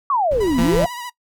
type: exponential two-way sweep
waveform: sine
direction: down then up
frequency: 1174.7 to 223.1 to 727 Hz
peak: -15 dBFS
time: 0.1-0.86 s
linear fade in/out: 2 ms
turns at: 0.61 s
type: noise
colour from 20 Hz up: brown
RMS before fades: -28 dBFS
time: 0.31-0.86 s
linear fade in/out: 5 ms
type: tone with vibrato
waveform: sawtooth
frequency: 973 Hz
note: B5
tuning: 26 cents flat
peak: -25 dBFS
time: 0.4-1.1 s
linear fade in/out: 10 ms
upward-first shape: triangle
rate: 14 Hz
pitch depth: 51 cents each way
type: tone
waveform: sawtooth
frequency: 169.4 Hz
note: E3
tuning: 48 cents sharp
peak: -15 dBFS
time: 0.58-0.85 s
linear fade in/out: 5 ms
effects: noise-tail reverb RT60 0.1 s tail -21 dB re dry